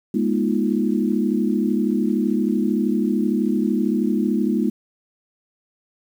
sine chord, F half-diminished seventh, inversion first, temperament equal with one note detuned, 207.7 / 240.7 / 311.1 / 349.2 Hz, Ab3 / Cb4 / Eb4 / F4, 0 / -44 / 0 / 0 cents, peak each -21 / -22 / -24 / -26 dBFS, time 0.14-4.7 s, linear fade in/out 5 ms, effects 8-bit

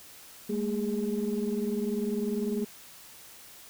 sine tone cluster, 206.1 / 226.2 / 411.8 Hz, G#3 / A3 / G#4, -13 / +48 / -15 cents, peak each -31 dBFS, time 0.49-2.65 s, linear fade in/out 10 ms, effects tanh soft clip ceiling -20 dBFS + white hiss -50 dBFS RMS until 3.69 s

